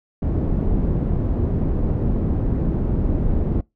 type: low-pass noise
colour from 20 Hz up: pink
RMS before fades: -20 dBFS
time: 0.22-3.61 s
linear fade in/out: 5 ms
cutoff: 310 Hz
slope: 12 dB/octave
effects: noise-tail reverb RT60 0.2 s tail -24 dB re dry